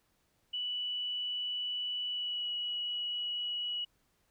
sine tone with pitch glide, 2960 to 2926 Hz, F#7 to F#7, 0 to -20 cents, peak -33 dBFS, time 0.53-3.85 s, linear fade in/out 10 ms, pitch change -20 cents, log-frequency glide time 2.08-2.48 s, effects pink hiss -74 dBFS RMS until 4.3 s

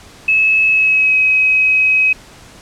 sine tone with pitch glide, 2589 to 2540 Hz, E7 to D#7, -32 to +35 cents, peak -9 dBFS, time 0.28-2.13 s, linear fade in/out 5 ms, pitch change -33 cents, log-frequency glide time 0.67-1.16 s, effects pink hiss -40 dBFS RMS until 2.61 s + low-pass 9000 Hz 12 dB/octave

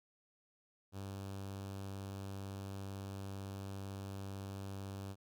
sawtooth tone with notch filter, 97.9 Hz, G2, 2 cents flat, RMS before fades -45 dBFS, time 0.92-5.16 s, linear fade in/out 50 ms, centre 2000 Hz, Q 1.9, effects none

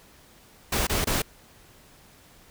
pink noise bursts, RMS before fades -25 dBFS, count 3, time 0.72-1.22 s, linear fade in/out 5 ms, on 150 ms, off 25 ms, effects pink hiss -54 dBFS RMS until 2.5 s

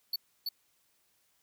square tone with echo, 4463 Hz, C#8, 11 cents sharp, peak -30 dBFS, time 0.13-0.16 s, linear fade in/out 5 ms, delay 330 ms, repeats 1, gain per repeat -2 dB, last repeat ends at 0.49 s, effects white hiss -72 dBFS RMS until 1.42 s

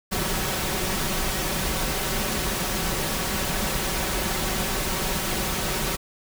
pink noise with comb filter, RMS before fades -26 dBFS, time 0.11-5.97 s, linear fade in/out 20 ms, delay 5.3 ms, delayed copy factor +0.5, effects none

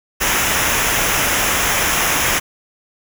pink noise with comb filter, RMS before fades -17 dBFS, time 0.2-2.4 s, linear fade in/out 20 ms, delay 0.23 ms, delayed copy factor -0.65, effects none

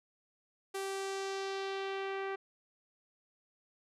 sawtooth tone with low-pass filter sweep, 389.1 Hz, G4, 13 cents flat, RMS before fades -38 dBFS, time 0.74-2.36 s, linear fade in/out 10 ms, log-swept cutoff 11000 to 2000 Hz, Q 1.4, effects none

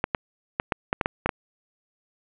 clicks, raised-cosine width 0.5 ms, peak -7 dBFS, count 9, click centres 0.041 / 0.148 / 0.599 / 0.722 / 0.929 / 1.012 / 1.059 / 1.26 / 1.292 s, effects resampled to 8000 Hz + 7-bit

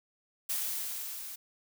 blue noise with level ramp, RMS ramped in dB -32 to -43 dBFS, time 0.49-1.36 s, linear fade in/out 10 ms, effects none

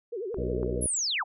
sine tone with vibrato, 420 Hz, G#4, 19 cents sharp, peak -31 dBFS, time 0.12-0.81 s, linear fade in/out 10 ms, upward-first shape sine, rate 11 Hz, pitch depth 250 cents each way
clicks, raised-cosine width 1 ms, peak -27 dBFS, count 2, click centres 0.344 / 0.631 s
harmonic tone, 61.5 Hz, B1, 7 cents flat, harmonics 1 / 2 / 3 / 4 / 5 / 6 / 7 / 8 / 9 / 10, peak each -33 / -36 / -38 / -39 / -40 / -41 / -41 / -42 / -43 / -43 dBFS, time 0.37-0.87 s, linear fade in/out 5 ms
sine linear sweep, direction down, 11175 to 615 Hz, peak -26 dBFS, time 0.81-1.24 s, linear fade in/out 20 ms
effects none

